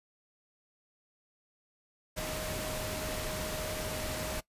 sine tone in noise, 622.3 Hz, D#5, in tune, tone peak -40 dBFS, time 2.16-4.41 s, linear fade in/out 20 ms, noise pink, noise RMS -37 dBFS, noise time 2.16-4.41 s, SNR -6 dB, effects noise-tail reverb RT60 0.1 s tail -19 dB re dry + resampled to 32000 Hz

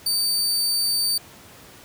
sawtooth tone, 4601 Hz, D8, 36 cents flat, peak -17 dBFS, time 0.06-1.18 s, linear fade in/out 5 ms, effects pink hiss -46 dBFS RMS until 1.84 s + high-pass 80 Hz 12 dB/octave

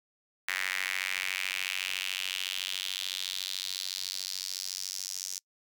sawtooth tone with high-pass filter sweep, 93.8 Hz, F#2, 24 cents sharp, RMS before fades -35 dBFS, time 0.48-5.39 s, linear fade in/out 5 ms, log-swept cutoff 1900 to 5900 Hz, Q 3.2, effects noise-tail reverb RT60 0.1 s tail -26 dB re dry

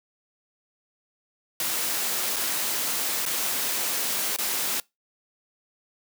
white noise with dropouts, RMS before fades -27 dBFS, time 1.6-4.8 s, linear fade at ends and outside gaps 1 ms, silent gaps 2.361-2.365 / 3.253-3.262 / 4.363-4.386 s, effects noise-tail reverb RT60 0.2 s tail -24 dB re dry + high-pass 200 Hz 12 dB/octave

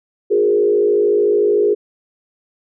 sine tone with frequency modulation, 415.3 Hz, G#4, in tune, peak -11 dBFS, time 0.3-1.75 s, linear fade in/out 20 ms, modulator 53.5 Hz, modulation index 0.92, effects none

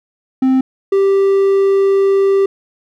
triangle tone pair in turn, 261.6 / 392 Hz, C4 / G4, 0 / 0 cents, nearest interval perfect fifth, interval 700 cents, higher second, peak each -7 dBFS, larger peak neither, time 0.42-0.61 / 0.92-2.46 s, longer second, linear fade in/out 5 ms, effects none

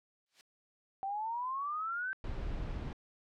blue noise with exponential growth, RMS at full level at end -44 dBFS, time 0.26-0.41 s, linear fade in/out 0 ms, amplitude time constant 31 ms
sine exponential sweep, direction up, 766 to 1568 Hz, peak -34 dBFS, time 1.03-2.13 s, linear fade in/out 0 ms
brown noise, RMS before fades -38 dBFS, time 2.24-2.93 s, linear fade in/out 2 ms
effects low-pass 4000 Hz 12 dB/octave

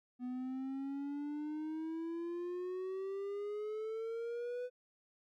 triangle exponential sweep, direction up, 246.9 to 500 Hz, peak -36 dBFS, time 0.19-4.7 s, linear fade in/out 50 ms, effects none

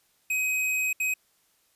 square tone bursts at uneven times, 2524 Hz, D#7, 24 cents sharp, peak -25 dBFS, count 2, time 0.3-0.93 / 1-1.14 s, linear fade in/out 5 ms, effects white hiss -67 dBFS RMS until 1.75 s + resampled to 32000 Hz

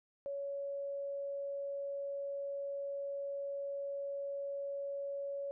sine tone, 560 Hz, C#5, 18 cents sharp, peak -37 dBFS, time 0.26-5.51 s, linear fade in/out 0 ms, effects none

